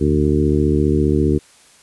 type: harmonic tone with a mistuned harmonic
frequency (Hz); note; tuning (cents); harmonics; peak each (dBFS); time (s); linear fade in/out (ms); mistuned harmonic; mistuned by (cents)
74.9; D2; +35; 1 / 2 / 3 / 4 / 5 / 6; -19 / -20 / -21 / -19 / -19 / -25; 0-1.39; 20; 1; +81
effects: white hiss -49 dBFS RMS until 1.82 s + resampled to 24000 Hz